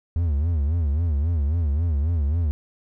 triangle tone with vibrato, 77.78 Hz, D#2, in tune, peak -17 dBFS, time 0.16-2.51 s, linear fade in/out 0 ms, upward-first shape sine, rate 3.7 Hz, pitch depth 190 cents each way, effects none

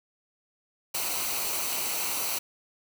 white noise with comb filter, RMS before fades -30 dBFS, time 0.94-2.39 s, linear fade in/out 10 ms, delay 0.58 ms, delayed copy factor -0.55, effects none

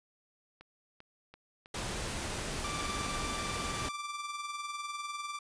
clicks, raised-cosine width 0.3 ms, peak -35 dBFS, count 8, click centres 0.61 / 1.004 / 1.34 / 1.659 / 1.866 / 3.258 / 3.359 / 3.393 s
pink noise, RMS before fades -37 dBFS, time 1.74-3.89 s, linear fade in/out 5 ms
sawtooth tone with tremolo, 1174.7 Hz, D6, in tune, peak -31 dBFS, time 2.64-5.39 s, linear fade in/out 5 ms, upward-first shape triangle, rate 20 Hz, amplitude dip 60%
effects resampled to 22050 Hz

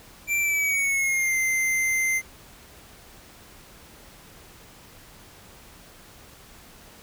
square tone with pitch glide, 2349 to 2081 Hz, D7 to C7, 0 to -10 cents, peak -22 dBFS, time 0.27-2.22 s, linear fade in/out 50 ms, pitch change -210 cents, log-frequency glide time 0.4-1.37 s, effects pink hiss -49 dBFS RMS until 7.02 s

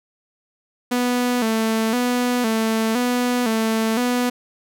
sawtooth tone with vibrato, 234 Hz, A#3, 7 cents sharp, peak -14 dBFS, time 0.91-4.3 s, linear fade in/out 10 ms, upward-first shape square, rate 0.98 Hz, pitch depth 88 cents each way, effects none

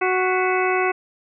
harmonic tone with a mistuned harmonic, 370 Hz, F#4, in tune, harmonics 1 / 2 / 3 / 4 / 5 / 6 / 7, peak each -21 / -24 / -26 / -27 / -28 / -29 / -29 dBFS, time 0.01-0.92 s, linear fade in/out 10 ms, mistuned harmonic 5, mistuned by +130 cents, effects none

